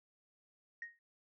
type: tone with exponential decay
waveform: sine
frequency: 1867 Hz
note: A#6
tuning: 2 cents sharp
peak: -38 dBFS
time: 0.82-0.99 s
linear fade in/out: 2 ms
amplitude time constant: 36 ms
effects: tanh soft clip ceiling -34 dBFS